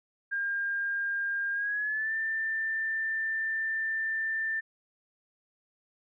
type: tone with pitch glide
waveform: sine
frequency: 1607 to 1783.1 Hz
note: G6 to A6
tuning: +43 to +23 cents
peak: -28 dBFS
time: 0.31-4.61 s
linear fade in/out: 20 ms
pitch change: +180 cents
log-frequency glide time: 1.52-2.14 s
effects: none